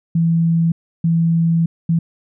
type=tone bursts at uneven times; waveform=sine; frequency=166 Hz; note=E3; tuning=12 cents sharp; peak=-12 dBFS; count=3; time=0.15-0.72 / 1.04-1.66 / 1.89-1.99 s; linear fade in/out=5 ms; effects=none